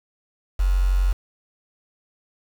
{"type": "tone with quantisation", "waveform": "sine", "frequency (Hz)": 46, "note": "F#1", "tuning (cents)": -9, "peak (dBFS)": -16, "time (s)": [0.59, 1.13], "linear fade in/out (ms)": 10, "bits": 6, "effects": []}